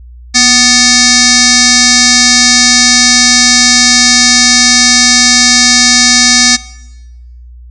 sine tone with frequency modulation, 241.7 Hz, B3, 37 cents flat, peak -3 dBFS, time 0.34-6.57 s, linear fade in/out 20 ms, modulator 994 Hz, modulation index 6.6, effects noise-tail reverb RT60 1.0 s tail -20 dB re dry + added 60 Hz sine -29 dBFS peak until 7.7 s

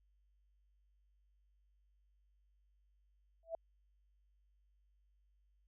sine tone with exponential growth, 659 Hz, E5, 1 cent flat, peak -34 dBFS, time 3.43-3.55 s, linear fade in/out 2 ms, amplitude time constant 25 ms, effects added 50 Hz sine -70 dBFS peak until 5.67 s

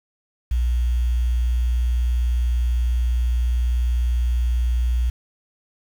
sine tone with quantisation, 60.3 Hz, B1, 41 cents flat, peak -17 dBFS, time 0.51-5.1 s, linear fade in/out 5 ms, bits 7, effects none

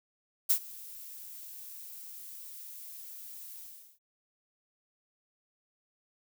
violet noise with ADSR envelope, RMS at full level -23 dBFS, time 0.49-3.99 s, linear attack 16 ms, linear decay 80 ms, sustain -23 dB, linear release 400 ms, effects none

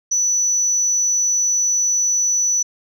sine tone, 5950 Hz, F#8, 9 cents sharp, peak -14 dBFS, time 0.11-2.63 s, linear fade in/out 10 ms, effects tanh soft clip ceiling -10 dBFS

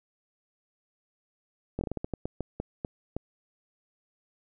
slowing click train, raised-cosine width 2 ms, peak -18 dBFS, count 13, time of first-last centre 1.79-3.166 s, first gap 21 ms, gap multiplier 1.28, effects none

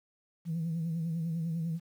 sine tone with vibrato, 164.81 Hz, E3, in tune, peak -29 dBFS, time 0.45-1.8 s, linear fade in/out 50 ms, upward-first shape triangle, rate 10 Hz, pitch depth 76 cents each way, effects tanh soft clip ceiling -27 dBFS + 10-bit

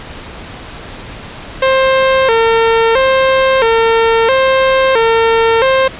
sawtooth tone with vibrato, 490.3 Hz, B4, 13 cents flat, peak -4 dBFS, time 1.62-5.88 s, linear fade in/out 5 ms, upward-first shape square, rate 0.75 Hz, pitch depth 130 cents each way, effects pink hiss -29 dBFS RMS until 5.99 s + resampled to 8000 Hz

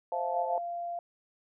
sine chord, F major seventh, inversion second, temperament just, 523.8 / 654.8 / 698.5 / 873.1 Hz, C5 / E5 / F5 / A5, +2 / -12 / 0 / -14 cents, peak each -35 / -38 / -33 / -34 dBFS, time 0.12-0.58 s, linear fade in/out 2 ms
sine tone, 692 Hz, F5, 16 cents flat, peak -33 dBFS, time 0.34-0.99 s, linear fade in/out 2 ms
effects none

